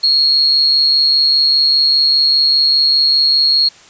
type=tone with amplitude modulation; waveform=sine; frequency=4290 Hz; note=C8; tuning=42 cents sharp; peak=-6 dBFS; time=0.03-3.69 s; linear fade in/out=10 ms; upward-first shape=sine; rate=145 Hz; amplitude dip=60%; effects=white hiss -42 dBFS RMS until 3.89 s + resampled to 16000 Hz